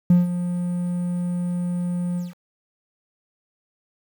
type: tone with ADSR envelope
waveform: triangle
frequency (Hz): 176.6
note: F3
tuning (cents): +20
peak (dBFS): -7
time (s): 0.1-2.34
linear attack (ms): 4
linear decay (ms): 160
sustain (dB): -13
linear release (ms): 170
effects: tanh soft clip ceiling -6 dBFS + 8-bit